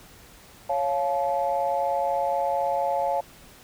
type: chord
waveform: sine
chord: Db augmented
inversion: none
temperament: equal with one note detuned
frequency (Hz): 554.4 / 698.5 / 862.4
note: Db5 / F5 / A5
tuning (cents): 0 / 0 / -35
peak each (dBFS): -26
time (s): 0.69-3.21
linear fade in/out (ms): 10
effects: tanh soft clip ceiling -14 dBFS + pink hiss -50 dBFS RMS until 3.63 s